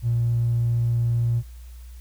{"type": "tone with tanh clipping", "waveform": "triangle", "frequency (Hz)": 117.8, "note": "A#2", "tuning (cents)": 19, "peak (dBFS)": -18, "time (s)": [0.02, 1.43], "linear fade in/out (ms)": 50, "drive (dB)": 1, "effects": ["added 60 Hz sine -38 dBFS peak until 2 s", "white hiss -56 dBFS RMS until 2 s"]}